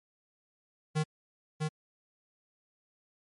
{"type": "tone with echo", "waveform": "square", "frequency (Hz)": 154.5, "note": "D#3", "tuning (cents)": -12, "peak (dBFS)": -27, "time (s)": [0.95, 1.04], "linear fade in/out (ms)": 20, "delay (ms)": 650, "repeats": 1, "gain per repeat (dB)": -3, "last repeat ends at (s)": 1.69, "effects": ["MP3 48 kbps"]}